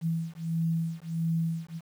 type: beating tone pair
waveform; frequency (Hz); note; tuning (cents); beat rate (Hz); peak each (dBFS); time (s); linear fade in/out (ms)
sine; 163.8 / 165.3; E3 / E3; -11 / +5; 1.5; -30; 0.01-1.81; 50
effects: 9-bit